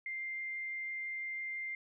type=tone; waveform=sine; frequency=2098 Hz; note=C7; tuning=4 cents sharp; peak=-37 dBFS; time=0.06-1.75 s; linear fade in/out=2 ms; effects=none